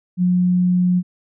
sine tone, 179.9 Hz, F#3, 48 cents flat, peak -13 dBFS, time 0.17-1.03 s, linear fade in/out 50 ms, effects none

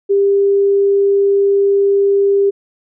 sine tone, 398.2 Hz, G4, 27 cents sharp, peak -9 dBFS, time 0.09-2.51 s, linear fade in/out 20 ms, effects none

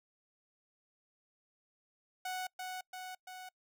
sawtooth tone with echo, 740 Hz, F#5, in tune, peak -33 dBFS, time 2.25-2.47 s, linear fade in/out 5 ms, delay 340 ms, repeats 3, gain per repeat -3 dB, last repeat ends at 3.49 s, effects noise-tail reverb RT60 0.1 s tail -25 dB re dry

